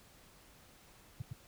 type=tone with echo; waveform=sine; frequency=120.6 Hz; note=B2; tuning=41 cents flat; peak=-35 dBFS; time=1.2-1.22 s; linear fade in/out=5 ms; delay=110 ms; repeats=1; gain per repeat=-2 dB; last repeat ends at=1.33 s; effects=pink hiss -61 dBFS RMS until 1.47 s